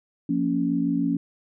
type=chord; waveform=sine; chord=Bb minor; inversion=second; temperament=just; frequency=174.81 / 233.1 / 279.7 Hz; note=F3 / Bb3 / Db4; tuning=+2 / 0 / +16 cents; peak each=-27 / -27 / -23 dBFS; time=0.29-1.17 s; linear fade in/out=5 ms; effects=none